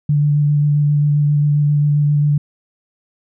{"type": "tone with vibrato", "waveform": "sine", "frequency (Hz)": 146.83, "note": "D3", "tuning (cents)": 0, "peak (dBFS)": -11, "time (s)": [0.09, 2.38], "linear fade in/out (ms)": 5, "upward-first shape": "square", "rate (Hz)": 7.5, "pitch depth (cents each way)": 11, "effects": []}